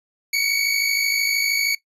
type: tone pair together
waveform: 25% pulse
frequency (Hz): 2217 / 2270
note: C#7 / C#7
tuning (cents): 0 / +41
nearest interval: unison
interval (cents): 41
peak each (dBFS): -18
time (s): 0.33-1.75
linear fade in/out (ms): 5
effects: noise-tail reverb RT60 0.1 s tail -17 dB re dry + resampled to 32000 Hz